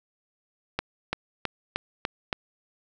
accelerating click train, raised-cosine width 0.3 ms, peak -10 dBFS, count 6, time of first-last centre 0.79-2.328 s, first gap 340 ms, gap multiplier 0.95, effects none

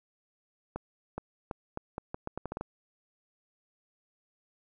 accelerating click train, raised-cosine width 1 ms, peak -21 dBFS, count 12, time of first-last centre 0.76-2.61 s, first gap 420 ms, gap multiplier 0.79, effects none

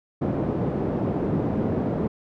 pink band-pass noise, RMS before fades -25 dBFS, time 0.21-2.08 s, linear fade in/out 10 ms, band 140 to 450 Hz, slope 12 dB/octave, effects none

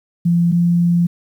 sine tone pair in turn, 171.5 / 172.59 Hz, F3 / F3, -31 / -20 cents, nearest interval unison, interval 11 cents, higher second, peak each -11 dBFS, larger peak neither, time 0.25-0.52 / 0.52-1.07 s, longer second, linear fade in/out 10 ms, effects 8-bit

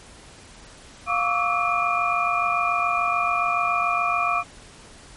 sine tone cluster, 701 / 1126 / 1173 / 1298 / 2420 Hz, F5 / C#6 / D6 / E6 / D#7, +6 / +27 / -2 / -27 / -49 cents, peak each -26 dBFS, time 1.06-4.44 s, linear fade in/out 50 ms, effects pink hiss -46 dBFS RMS until 5.16 s + MP3 48 kbps

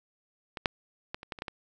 clicks, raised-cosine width 0.3 ms, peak -20 / -8 / -18 / -27 / -19 / -27 / -18 / -20 dBFS, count 8, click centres 0.572 / 0.658 / 1.145 / 1.231 / 1.322 / 1.388 / 1.421 / 1.482 s, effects none

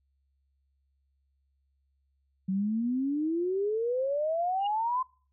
sine exponential sweep, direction up, 185 to 1044 Hz, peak -26 dBFS, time 2.48-5.03 s, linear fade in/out 10 ms
sine tone with exponential growth, 2862 Hz, F7, 42 cents sharp, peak -35 dBFS, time 4.58-4.67 s, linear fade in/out 5 ms, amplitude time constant 18 ms
effects noise-tail reverb RT60 0.4 s tail -23 dB re dry + added 68 Hz sine -70 dBFS peak until 5.32 s

